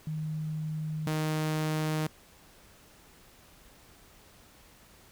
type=tone pair in turn; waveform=sine / sawtooth; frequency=155.4 / 155.4 Hz; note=D#3 / D#3; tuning=-2 / -2 cents; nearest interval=unison; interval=0 cents; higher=neither; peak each=-31 / -24 dBFS; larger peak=second; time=0.07-1.07 / 1.07-2.07 s; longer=neither; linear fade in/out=2 ms; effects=pink hiss -57 dBFS RMS until 5.11 s